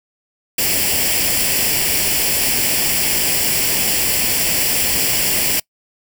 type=noise with comb filter; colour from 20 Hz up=white; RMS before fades=-17 dBFS; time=0.58-5.6 s; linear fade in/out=5 ms; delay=0.39 ms; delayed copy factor=+0.65; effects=noise-tail reverb RT60 0.1 s tail -25 dB re dry